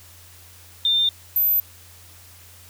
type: tone pair in turn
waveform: sine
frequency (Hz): 3603 / 13714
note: A7 / A9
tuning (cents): +40 / -46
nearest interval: octave + major seventh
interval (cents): 2314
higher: second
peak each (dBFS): -16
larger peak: neither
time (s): 0.85-1.09 / 1.36-1.6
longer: neither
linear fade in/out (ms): 2
effects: added 88 Hz sine -49 dBFS peak until 2.69 s + white hiss -48 dBFS RMS until 2.69 s